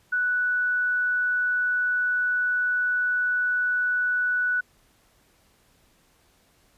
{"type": "tone", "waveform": "sine", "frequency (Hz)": 1480, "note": "F#6", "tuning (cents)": 0, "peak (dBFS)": -21, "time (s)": [0.12, 4.61], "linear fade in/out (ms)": 10, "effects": ["pink hiss -62 dBFS RMS until 6.77 s", "resampled to 32000 Hz"]}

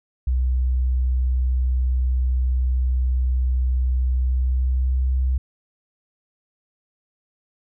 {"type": "tone with pitch glide", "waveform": "sine", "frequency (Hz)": [63.2, 64.49], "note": ["B1", "C2"], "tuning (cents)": [41, -24], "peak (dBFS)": -17, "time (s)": [0.27, 5.38], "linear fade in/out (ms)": 5, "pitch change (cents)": 35, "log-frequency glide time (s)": [4.13, 5.19], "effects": []}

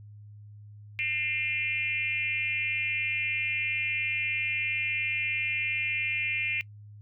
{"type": "tone with frequency modulation", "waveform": "sine", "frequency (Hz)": 2396, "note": "D7", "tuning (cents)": 34, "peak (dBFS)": -27, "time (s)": [0.99, 6.61], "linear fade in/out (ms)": 0, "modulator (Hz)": 289, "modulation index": 1.1, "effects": ["noise-tail reverb RT60 0.1 s tail -22 dB re dry", "added 104 Hz sine -45 dBFS peak until 7.01 s"]}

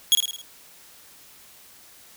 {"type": "tone with echo", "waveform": "sawtooth", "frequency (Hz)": 3322, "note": "G#7", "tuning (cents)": 0, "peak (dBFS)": -10, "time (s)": [0.12, 0.15], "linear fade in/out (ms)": 0, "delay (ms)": 53, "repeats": 5, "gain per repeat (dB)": -5, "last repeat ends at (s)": 0.415, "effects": ["white hiss -50 dBFS RMS until 2.16 s"]}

